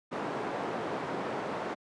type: band-pass noise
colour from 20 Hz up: white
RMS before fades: -35 dBFS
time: 0.11-1.75 s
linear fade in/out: 20 ms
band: 160 to 840 Hz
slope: 12 dB/octave
effects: high-pass 100 Hz 12 dB/octave + resampled to 22050 Hz